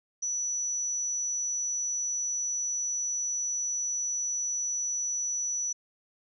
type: tone with amplitude modulation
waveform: sine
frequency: 5920 Hz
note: F#8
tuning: in tune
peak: -27 dBFS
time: 0.22-5.73 s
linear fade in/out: 10 ms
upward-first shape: sine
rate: 210 Hz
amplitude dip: 25%
effects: none